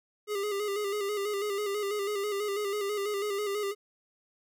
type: tone with vibrato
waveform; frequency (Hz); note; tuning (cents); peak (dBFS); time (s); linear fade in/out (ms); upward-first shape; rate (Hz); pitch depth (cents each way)
square; 408.2; G#4; -30; -30; 0.27-3.75; 50; square; 6.1; 47
effects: none